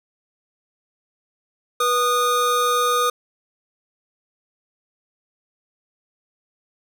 square tone pair together, 488 / 1231.5 Hz, B4 / D#6, -21 / -18 cents, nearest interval octave + major third, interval 1603 cents, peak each -23 / -19 dBFS, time 1.8-3.1 s, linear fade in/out 5 ms, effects none

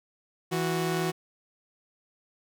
sawtooth tone pair together, 164.1 / 368.4 Hz, E3 / F#4, -8 / -7 cents, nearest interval octave + major second, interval 1401 cents, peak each -25 dBFS, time 0.51-1.12 s, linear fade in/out 20 ms, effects none

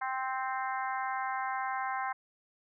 harmonic tone, 261.6 Hz, C4, in tune, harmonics 3 / 4 / 5 / 6 / 7 / 8, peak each -35 / -36 / -42 / -40 / -44 / -45 dBFS, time 0.01-2.13 s, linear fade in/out 10 ms, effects none

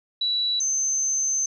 sine tone pair in turn, 3933 / 6228 Hz, B7 / G8, -8 / -12 cents, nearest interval minor sixth, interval 796 cents, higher second, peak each -21 dBFS, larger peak neither, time 0.21-0.6 / 0.6-1.46 s, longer second, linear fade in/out 5 ms, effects none

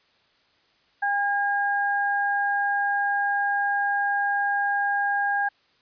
sine tone pair together, 806.9 / 1624 Hz, G5 / G#6, +50 / -39 cents, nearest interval octave, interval 1211 cents, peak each -24 dBFS, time 1.02-5.49 s, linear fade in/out 10 ms, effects white hiss -63 dBFS RMS until 5.81 s + resampled to 11025 Hz

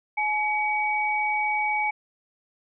sine tone pair together, 848 / 2264 Hz, G#5 / C#7, +36 / +36 cents, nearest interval octave + perfect fourth, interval 1700 cents, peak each -25 dBFS, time 0.17-1.91 s, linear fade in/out 10 ms, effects none

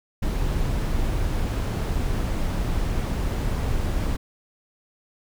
brown noise, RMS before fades -24 dBFS, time 0.22-4.17 s, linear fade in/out 10 ms, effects none

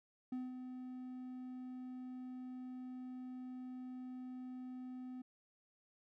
triangle tone with ADSR envelope, 253.7 Hz, B3, 47 cents sharp, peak -36 dBFS, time 0.32-5.22 s, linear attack 5 ms, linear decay 190 ms, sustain -7 dB, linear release 7 ms, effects none

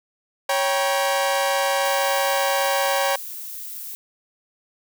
sawtooth chord, G diminished, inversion second, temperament equal with one note detuned, 554.4 / 784 / 954.1 Hz, Db5 / G5 / Bb5, 0 / 0 / +40 cents, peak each -18 / -20 / -23 dBFS, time 0.49-3.16 s, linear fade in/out 5 ms
violet noise, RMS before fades -34 dBFS, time 1.85-3.95 s, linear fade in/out 0 ms
effects none

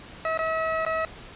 20% pulse tone with dropouts, 644 Hz, E5, 41 cents flat, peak -19 dBFS, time 0.25-1.05 s, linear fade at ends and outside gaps 1 ms, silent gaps 0.375-0.39 / 0.851-0.864 s, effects pink hiss -44 dBFS RMS until 1.35 s + resampled to 8000 Hz

